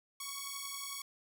5% pulse beating tone pair, 1108.7 / 1119.7 Hz, C#6 / C#6, 0 / +17 cents, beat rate 11 Hz, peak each -31 dBFS, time 0.2-1.02 s, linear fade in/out 5 ms, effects none

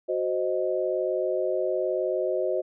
sine chord, C diminished, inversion second, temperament equal, 370 / 523.3 / 622.3 Hz, Gb4 / C5 / Eb5, 0 / 0 / 0 cents, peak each -28 dBFS, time 0.08-2.62 s, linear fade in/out 20 ms, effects none

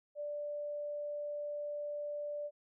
sine tone, 587.3 Hz, D5, in tune, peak -37 dBFS, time 0.15-2.51 s, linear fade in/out 50 ms, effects none

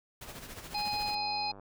pink noise with tremolo, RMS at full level -43 dBFS, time 0.21-1.15 s, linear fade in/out 5 ms, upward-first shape sine, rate 14 Hz, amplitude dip 55%
harmonic tone, 832 Hz, G#5, 3 cents sharp, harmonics 1 / 3 / 5 / 6, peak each -33 / -40 / -36 / -40 dBFS, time 0.74-1.52 s, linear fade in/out 10 ms
click train, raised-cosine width 1 ms, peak -36 dBFS, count 55, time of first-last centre 1.05-1.597 s, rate 98.8 Hz
effects none

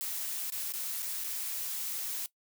blue noise with dropouts, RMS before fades -36 dBFS, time 0.01-2.26 s, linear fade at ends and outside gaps 0 ms, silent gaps 0.501-0.522 / 0.722-0.737 / 1.022-1.027 / 1.238-1.243 s, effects noise-tail reverb RT60 0.1 s tail -19 dB re dry

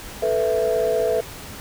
sine chord, A suspended second, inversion none, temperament just, 440 / 495 / 660 Hz, A4 / B4 / E5, 0 / +4 / +2 cents, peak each -21 dBFS, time 0.22-1.21 s, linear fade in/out 10 ms, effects tanh soft clip ceiling -12 dBFS + pink hiss -37 dBFS RMS until 1.6 s

